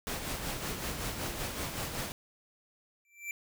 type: noise with tremolo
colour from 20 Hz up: pink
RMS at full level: -35 dBFS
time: 0.07-2.12 s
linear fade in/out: 0 ms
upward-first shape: sine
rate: 5.3 Hz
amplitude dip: 45%
type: tone with exponential growth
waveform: square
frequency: 2343 Hz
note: D7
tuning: 5 cents flat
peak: -33 dBFS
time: 3.05-3.31 s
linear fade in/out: 1 ms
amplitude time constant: 55 ms
effects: none